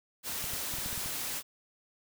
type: noise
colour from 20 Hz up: white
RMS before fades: -36 dBFS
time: 0.23-1.43 s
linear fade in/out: 50 ms
type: clicks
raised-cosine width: 5 ms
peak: -31 dBFS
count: 8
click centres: 0.442 / 0.535 / 0.739 / 0.786 / 0.861 / 0.929 / 0.977 / 1.06 s
effects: none